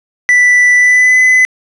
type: tone with pitch glide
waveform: triangle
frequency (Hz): 1975.5 to 2016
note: B6 to B6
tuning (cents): 0 to +35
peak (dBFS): -3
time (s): 0.29-1.45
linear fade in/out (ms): 0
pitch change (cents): +35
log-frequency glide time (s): 0.75-1.2
effects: resampled to 24000 Hz + 7-bit